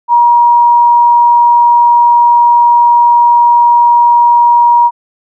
sine tone, 952 Hz, A#5, 36 cents sharp, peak -3 dBFS, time 0.08-4.91 s, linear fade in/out 50 ms, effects none

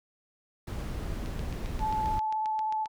brown noise, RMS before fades -34 dBFS, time 0.67-2.19 s, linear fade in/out 5 ms
click train, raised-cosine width 0.2 ms, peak -26 dBFS, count 13, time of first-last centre 1.26-2.858 s, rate 7.51 Hz
sine tone with vibrato, 868 Hz, A5, 24 cents flat, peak -27 dBFS, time 1.79-2.88 s, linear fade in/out 50 ms, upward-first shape triangle, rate 16 Hz, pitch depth 16 cents each way
effects none

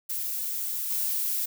violet noise with level steps, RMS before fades -31 / -28 dBFS, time 0.09-1.46 s, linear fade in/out 10 ms, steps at 0.9 s, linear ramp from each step 5 ms, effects none

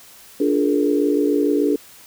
sine chord, Bb dominant seventh, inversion first, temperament just, 291.4 / 349.6 / 419.5 / 466.2 Hz, D4 / F4 / Ab4 / Bb4, -13 / +2 / +17 / 0 cents, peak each -18 / -24 / -20 / -24 dBFS, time 0.4-1.76 s, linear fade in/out 5 ms, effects white hiss -45 dBFS RMS until 2.06 s

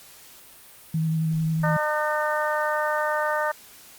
sine tone with vibrato, 160 Hz, D#3, 49 cents sharp, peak -21 dBFS, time 0.94-1.77 s, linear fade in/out 5 ms, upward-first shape square, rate 11 Hz, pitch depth 14 cents each way
harmonic tone, 303.1 Hz, D#4, 45 cents flat, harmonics 2 / 3 / 4 / 5 / 6, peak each -26 / -28 / -29 / -30 / -31 dBFS, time 1.63-3.52 s, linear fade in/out 10 ms
effects white hiss -48 dBFS RMS until 3.98 s + Opus 48 kbps

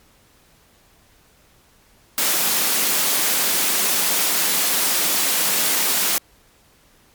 white high-pass noise, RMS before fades -19 dBFS, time 2.18-6.18 s, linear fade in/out 0 ms, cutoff 160 Hz, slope 48 dB/octave, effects pink hiss -55 dBFS RMS until 7.14 s + MP3 96 kbps

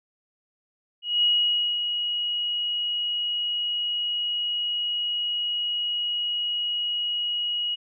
sine tone with ADSR envelope, 2900 Hz, F#7, 35 cents flat, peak -17 dBFS, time 1.02-7.76 s, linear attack 210 ms, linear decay 550 ms, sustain -7 dB, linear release 23 ms, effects none

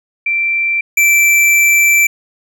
sine / square tone pair in turn, 2349 / 2336 Hz, D7 / D7, 0 / -10 cents, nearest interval unison, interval 10 cents, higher first, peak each -12 / -8 dBFS, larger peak second, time 0.26-0.81 / 0.97-2.07 s, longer second, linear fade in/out 5 ms, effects none

